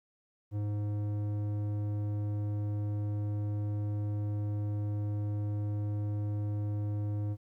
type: tone with low-pass filter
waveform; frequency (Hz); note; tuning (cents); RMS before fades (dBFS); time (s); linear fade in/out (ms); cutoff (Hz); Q
square; 103.83; G#2; 0; -33; 0.51-7.37; 50; 440; 0.58
effects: 12-bit